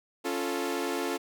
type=chord; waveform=sawtooth; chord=Db augmented; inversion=none; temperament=equal; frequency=277.2 / 349.2 / 440 Hz; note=Db4 / F4 / A4; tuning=0 / 0 / 0 cents; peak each=-30 / -29 / -30 dBFS; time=0.24-1.18 s; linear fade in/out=20 ms; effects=none